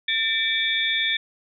sine tone cluster, 1793 / 2309 / 3407 / 3624 Hz, A6 / D7 / G#7 / A#7, +32 / -30 / +44 / -50 cents, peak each -26 dBFS, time 0.08-1.17 s, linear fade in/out 5 ms, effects none

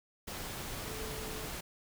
sine tone in noise, 437 Hz, A4, 12 cents flat, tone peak -45 dBFS, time 0.85-1.47 s, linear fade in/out 10 ms, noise pink, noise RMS -41 dBFS, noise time 0.27-1.61 s, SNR -7 dB, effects none

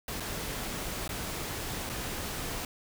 pink noise with dropouts, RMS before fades -36 dBFS, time 0.08-2.65 s, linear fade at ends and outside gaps 2 ms, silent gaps 0.2-0.204 / 1.078-1.091 / 1.893-1.897 s, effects none

